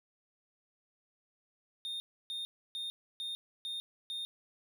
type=tone bursts; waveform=triangle; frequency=3662 Hz; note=A#7; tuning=32 cents flat; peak=-35 dBFS; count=6; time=1.85-4.25 s; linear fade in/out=0 ms; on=150 ms; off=300 ms; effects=none